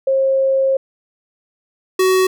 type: tone pair in turn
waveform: sine / square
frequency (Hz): 536 / 374.4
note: C5 / F#4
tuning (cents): +42 / +20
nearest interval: tritone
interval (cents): 622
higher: first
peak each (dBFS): -12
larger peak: neither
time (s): 0.07-0.77 / 1.99-2.27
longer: first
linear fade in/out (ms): 5
effects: none